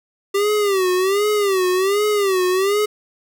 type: tone with vibrato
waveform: square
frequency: 392 Hz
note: G4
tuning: in tune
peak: -16 dBFS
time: 0.34-2.86 s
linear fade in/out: 10 ms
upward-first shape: sine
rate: 1.3 Hz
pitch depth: 130 cents each way
effects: none